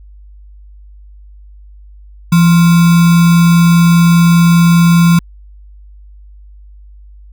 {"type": "tone with sample-and-hold", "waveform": "sine", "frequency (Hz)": 170, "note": "F3", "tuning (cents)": -46, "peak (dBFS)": -4, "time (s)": [2.32, 5.19], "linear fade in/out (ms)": 5, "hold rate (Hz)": 1225, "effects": ["added 50 Hz sine -34 dBFS peak until 7.32 s"]}